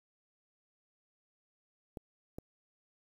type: clicks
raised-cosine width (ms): 2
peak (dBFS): -28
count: 2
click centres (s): 1.972 / 2.385
effects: 9-bit